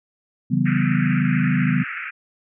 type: chord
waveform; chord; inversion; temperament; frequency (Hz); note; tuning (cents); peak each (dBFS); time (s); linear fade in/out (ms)
sine; C# half-diminished seventh; none; equal with one note detuned; 138.59 / 164.81 / 191.52 / 246.9; C#3 / E3 / G3 / B3; 0 / 0 / -40 / 0; -22; 0.5-1.84; 20
type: band-pass noise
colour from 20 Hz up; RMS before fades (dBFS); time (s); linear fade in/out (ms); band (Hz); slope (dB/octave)
pink; -30; 0.65-2.11; 20; 1300 to 2600; 96
effects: none